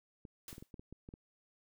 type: clicks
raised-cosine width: 3 ms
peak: -36 dBFS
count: 9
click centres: 0.252 / 0.529 / 0.581 / 0.625 / 0.742 / 0.795 / 0.926 / 1.089 / 1.139 s
type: noise with exponential decay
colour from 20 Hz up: white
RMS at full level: -46 dBFS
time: 0.48-0.71 s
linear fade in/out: 1 ms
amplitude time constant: 48 ms
effects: none